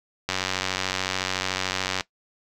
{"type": "click train", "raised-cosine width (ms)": 0.2, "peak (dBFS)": -7, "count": 162, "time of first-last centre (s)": [0.29, 2.008], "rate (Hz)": 93.7, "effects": ["noise-tail reverb RT60 0.1 s tail -18 dB re dry"]}